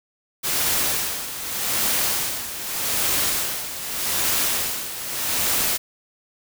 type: noise with tremolo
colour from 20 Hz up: white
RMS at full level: -21 dBFS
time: 0.43-5.78 s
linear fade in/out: 20 ms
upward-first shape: sine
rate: 0.83 Hz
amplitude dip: 70%
effects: none